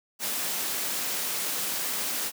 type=high-pass noise; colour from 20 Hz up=white; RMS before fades=-30 dBFS; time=0.19-2.32 s; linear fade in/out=50 ms; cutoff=150 Hz; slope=48 dB/octave; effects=none